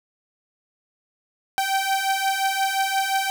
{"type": "beating tone pair", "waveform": "sawtooth", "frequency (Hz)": [773, 778.7], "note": ["G5", "G5"], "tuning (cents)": [-24, -12], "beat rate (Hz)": 5.7, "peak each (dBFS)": [-21, -19], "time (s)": [1.58, 3.3], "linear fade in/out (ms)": 0, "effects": []}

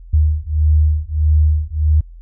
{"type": "beating tone pair", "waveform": "sine", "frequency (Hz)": [75.9, 77.5], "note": ["D#2", "D#2"], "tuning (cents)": [-42, -6], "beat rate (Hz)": 1.6, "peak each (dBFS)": -14, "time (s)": [0.13, 2.01], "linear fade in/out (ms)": 10, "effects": ["added 42 Hz sine -34 dBFS peak until 2.21 s"]}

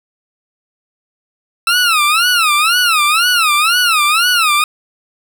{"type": "tone with vibrato", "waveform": "20% pulse", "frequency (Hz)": 1318.5, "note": "E6", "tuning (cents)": 0, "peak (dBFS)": -5, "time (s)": [1.67, 4.64], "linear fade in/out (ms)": 2, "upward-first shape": "sine", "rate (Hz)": 2, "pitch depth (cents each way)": 200, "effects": []}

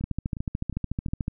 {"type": "two click trains", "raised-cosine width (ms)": 5, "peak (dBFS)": [-23, -15], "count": [4, 18], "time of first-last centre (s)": [[0.01, 1.085], [0.04, 1.281]], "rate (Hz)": [2.79, 13.7], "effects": []}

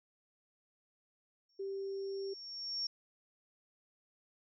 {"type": "tone with exponential growth", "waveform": "sine", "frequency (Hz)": 5500, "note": "F8", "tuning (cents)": -27, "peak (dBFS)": -33, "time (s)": [1.49, 2.87], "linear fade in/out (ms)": 5, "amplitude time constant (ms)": 300}
{"type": "tone", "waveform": "sine", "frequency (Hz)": 391.1, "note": "G4", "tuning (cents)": -4, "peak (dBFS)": -37, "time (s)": [1.59, 2.34], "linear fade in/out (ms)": 10}
{"effects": []}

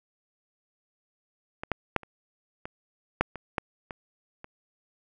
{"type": "clicks", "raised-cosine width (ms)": 0.5, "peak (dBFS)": [-19, -11, -8, -30, -21, -6, -22, -11, -21, -26], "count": 10, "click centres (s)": [1.635, 1.717, 1.963, 2.033, 2.655, 3.21, 3.357, 3.582, 3.908, 4.444], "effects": []}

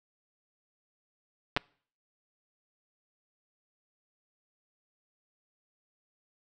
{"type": "clicks", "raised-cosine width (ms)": 0.3, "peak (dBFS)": -10, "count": 2, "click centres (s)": [1.565, 1.572], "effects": ["noise-tail reverb RT60 0.5 s tail -26 dB re dry"]}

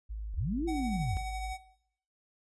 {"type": "tone", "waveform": "sine", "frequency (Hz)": 53, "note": "G#1", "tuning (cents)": 36, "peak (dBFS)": -35, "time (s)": [0.09, 1.54], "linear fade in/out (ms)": 20}
{"type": "linear two-way sweep", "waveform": "sine", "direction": "up then down", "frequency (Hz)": [32.7, 346.4, 72.1], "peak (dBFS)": -30, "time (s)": [0.34, 1.17], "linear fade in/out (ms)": 0, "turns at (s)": 0.66}
{"type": "tone with tremolo", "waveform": "square", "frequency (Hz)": 752, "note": "F#5", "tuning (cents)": 28, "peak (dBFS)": -36, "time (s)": [0.67, 1.58], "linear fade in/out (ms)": 20, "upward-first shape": "triangle", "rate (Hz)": 12, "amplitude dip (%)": 40}
{"effects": ["noise-tail reverb RT60 0.7 s tail -17 dB re dry", "resampled to 24000 Hz"]}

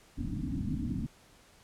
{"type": "low-pass noise", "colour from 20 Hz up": "white", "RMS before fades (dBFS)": -34, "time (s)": [0.17, 1.07], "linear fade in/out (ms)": 20, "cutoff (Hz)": 300, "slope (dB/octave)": 96, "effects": ["pink hiss -60 dBFS RMS until 1.63 s", "low-pass 11000 Hz 12 dB/octave"]}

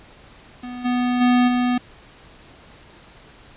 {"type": "tone with level steps", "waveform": "square", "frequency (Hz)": 246.9, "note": "B3", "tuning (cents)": 0, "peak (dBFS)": [-31, -19, -14, -18], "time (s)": [0.63, 1.78], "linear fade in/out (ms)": 5, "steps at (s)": [0.84, 1.2, 1.47], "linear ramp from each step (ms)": 20, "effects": ["pink hiss -47 dBFS RMS until 3.56 s", "resampled to 8000 Hz"]}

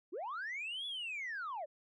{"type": "linear two-way sweep", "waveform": "sine", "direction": "up then down", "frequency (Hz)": [293.7, 3452, 544], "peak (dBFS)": -37, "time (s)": [0.12, 1.66], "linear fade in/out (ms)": 20, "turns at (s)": 0.86, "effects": ["tanh soft clip ceiling -36 dBFS"]}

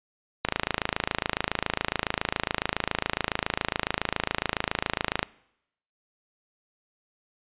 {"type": "click train", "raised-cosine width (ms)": 0.3, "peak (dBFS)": -7, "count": 131, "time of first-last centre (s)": [0.45, 5.229], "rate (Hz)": 27.2, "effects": ["noise-tail reverb RT60 0.8 s tail -22 dB re dry", "resampled to 8000 Hz"]}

